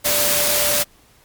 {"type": "tone in noise", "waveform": "sine", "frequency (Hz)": 587.3, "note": "D5", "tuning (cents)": 0, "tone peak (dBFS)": -24, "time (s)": [0.04, 0.84], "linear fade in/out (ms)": 20, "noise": "white", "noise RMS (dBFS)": -18, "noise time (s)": [0.04, 0.84], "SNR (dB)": -9, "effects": ["pink hiss -53 dBFS RMS until 1.24 s", "MP3 96 kbps"]}